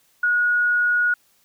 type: tone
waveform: sine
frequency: 1451 Hz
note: F#6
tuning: 34 cents flat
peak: -16 dBFS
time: 0.23-1.14 s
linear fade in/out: 5 ms
effects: white hiss -61 dBFS RMS until 1.44 s